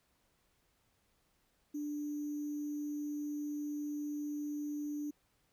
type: tone with sample-and-hold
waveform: sine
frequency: 295 Hz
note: D4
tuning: 8 cents sharp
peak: -36 dBFS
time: 1.74-5.11 s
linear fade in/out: 10 ms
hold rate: 6300 Hz
effects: pink hiss -75 dBFS RMS until 5.52 s